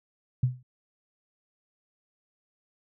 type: tone with exponential decay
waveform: sine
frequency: 125.9 Hz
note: B2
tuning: 34 cents sharp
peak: -17 dBFS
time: 0.43-0.63 s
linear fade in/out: 5 ms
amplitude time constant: 42 ms
effects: none